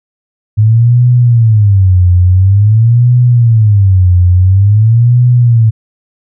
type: tone with vibrato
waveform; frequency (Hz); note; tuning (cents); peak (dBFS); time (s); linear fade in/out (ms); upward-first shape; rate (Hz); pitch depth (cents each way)
sine; 104.9; G#2; +18; -3; 0.57-5.71; 20; sine; 0.48; 280
effects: none